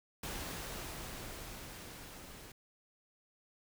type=noise with level ramp; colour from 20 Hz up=pink; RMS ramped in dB=-41 to -52 dBFS; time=0.23-2.52 s; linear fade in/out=5 ms; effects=none